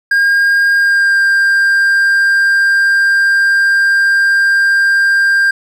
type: tone with pitch glide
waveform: triangle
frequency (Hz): 1616 to 1593.8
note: G#6 to G6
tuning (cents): -48 to +28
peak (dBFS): -6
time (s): 0.11-5.51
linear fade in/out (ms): 5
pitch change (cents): -24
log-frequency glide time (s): 0.74-1.2
effects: none